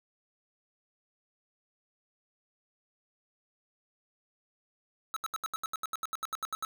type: tone bursts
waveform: square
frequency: 1300 Hz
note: E6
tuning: 24 cents flat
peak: -32 dBFS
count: 16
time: 5.14-6.649 s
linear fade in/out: 0 ms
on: 24 ms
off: 75 ms
effects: none